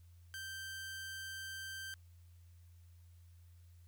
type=tone; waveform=sawtooth; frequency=1564 Hz; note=G6; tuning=4 cents flat; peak=-40 dBFS; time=0.34-1.94 s; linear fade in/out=0 ms; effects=added 86 Hz sine -57 dBFS peak until 3.87 s + white hiss -75 dBFS RMS until 3.87 s